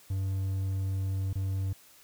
triangle tone with dropouts, 96 Hz, G2, 36 cents flat, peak -26 dBFS, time 0.1-1.73 s, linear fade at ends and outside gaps 5 ms, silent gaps 1.331-1.354 s, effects white hiss -57 dBFS RMS until 2.03 s

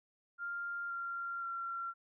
sine tone with pitch steps, 1396.9 / 1382.5 / 1368.2 Hz, F6 / F6 / F6, 0 / -18 / -36 cents, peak -37 dBFS, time 0.38-1.94 s, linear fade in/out 50 ms, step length 520 ms, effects none

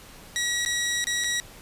15% pulse tone with dropouts, 1917 Hz, A#6, 48 cents sharp, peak -18 dBFS, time 0.36-1.4 s, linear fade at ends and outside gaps 0 ms, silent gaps 0.65-0.661 / 1.042-1.07 / 1.239-1.243 s, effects pink hiss -47 dBFS RMS until 1.61 s + resampled to 32000 Hz

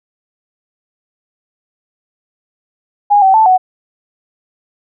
sine tone with pitch steps, 821 / 767 / 879 / 743 Hz, G#5 / G5 / A5 / F#5, -20 / -38 / -2 / +7 cents, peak -5 dBFS, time 3.1-3.58 s, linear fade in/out 20 ms, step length 120 ms, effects none

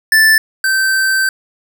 square tone pair in turn, 1760 / 1551.2 Hz, A6 / G6, 0 / -19 cents, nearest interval major second, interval 219 cents, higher first, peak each -7 / -12 dBFS, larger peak first, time 0.12-0.38 / 0.64-1.29 s, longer second, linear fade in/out 2 ms, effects none

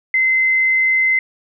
sine tone, 2061 Hz, C7, 27 cents flat, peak -12 dBFS, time 0.14-1.19 s, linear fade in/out 2 ms, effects none

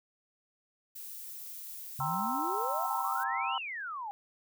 violet noise, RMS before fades -44 dBFS, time 0.95-3.24 s, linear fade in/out 10 ms
sine exponential two-way sweep, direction up then down, 130.1 to 3047 to 789 Hz, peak -36 dBFS, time 1.99-4.11 s, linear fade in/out 0 ms, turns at 3.56 s
sine chord, C dominant seventh, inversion second, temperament equal, 784 / 932.3 / 1046.5 / 1318.5 Hz, G5 / Bb5 / C6 / E6, 0 / 0 / 0 / 0 cents, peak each -36 dBFS, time 2-3.58 s, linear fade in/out 2 ms
effects none

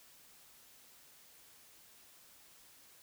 silence, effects white hiss -61 dBFS RMS until 3.02 s

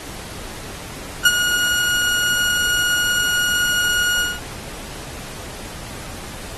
30% pulse tone with ADSR envelope, 1442 Hz, F#6, 45 cents flat, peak -5 dBFS, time 1.25-4.4 s, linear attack 7 ms, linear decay 46 ms, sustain -9 dB, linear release 210 ms, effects pink hiss -34 dBFS RMS until 6.57 s + AAC 32 kbps

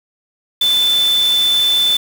sine tone in noise, 3520 Hz, A7, in tune, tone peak -11 dBFS, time 0.61-1.97 s, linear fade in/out 5 ms, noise white, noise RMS -26 dBFS, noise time 0.61-1.97 s, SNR +12 dB, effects none

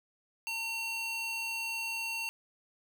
square tone with high-pass filter, 911 Hz, A#5, 40 cents flat, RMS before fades -36 dBFS, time 0.47-2.29 s, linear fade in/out 0 ms, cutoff 2100 Hz, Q 4.3, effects none

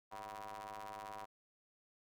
sawtooth ring-modulated tone, 102.8 Hz, G#2, 17 cents flat, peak -39 dBFS, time 0.11-1.26 s, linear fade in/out 20 ms, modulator 866 Hz, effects none

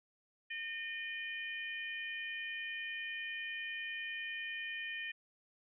harmonic tone, 610 Hz, D#5, 34 cents flat, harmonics 3 / 4 / 5, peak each -42 / -43 / -47 dBFS, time 0.5-5.12 s, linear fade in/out 10 ms, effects none

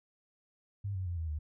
sine tone with pitch steps, 100 / 93.3 / 87.06 / 81.23 / 75.79 Hz, G2 / F#2 / F2 / E2 / D#2, +35 / +15 / -5 / -25 / -45 cents, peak -33 dBFS, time 0.84-1.39 s, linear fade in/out 10 ms, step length 110 ms, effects none

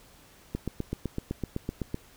click train, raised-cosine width 3 ms, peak -17 dBFS, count 12, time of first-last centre 0.55-1.944 s, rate 7.89 Hz, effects pink hiss -56 dBFS RMS until 2.16 s

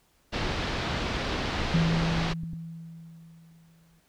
pink low-pass noise, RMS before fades -30 dBFS, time 0.32-2.34 s, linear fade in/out 20 ms, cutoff 4700 Hz, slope 24 dB/octave
clicks, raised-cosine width 5 ms, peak -26 dBFS, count 10, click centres 0.805 / 0.869 / 1.122 / 1.262 / 1.405 / 1.453 / 1.617 / 1.653 / 2.435 / 2.534 s
sine tone with exponential decay, 164.81 Hz, E3, in tune, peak -20 dBFS, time 1.74-4 s, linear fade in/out 2 ms, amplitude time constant 490 ms
effects pink hiss -66 dBFS RMS until 4.08 s

